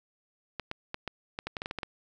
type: clicks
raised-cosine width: 0.3 ms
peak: -18 dBFS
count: 12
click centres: 0.597 / 0.714 / 0.944 / 1.077 / 1.389 / 1.47 / 1.568 / 1.619 / 1.659 / 1.711 / 1.787 / 1.832 s
effects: none